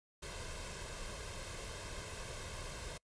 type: noise with comb filter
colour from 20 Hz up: pink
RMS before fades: -45 dBFS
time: 0.22-2.98 s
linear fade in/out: 10 ms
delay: 1.9 ms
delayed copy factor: +0.6
effects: noise-tail reverb RT60 0.1 s tail -25 dB re dry + resampled to 22050 Hz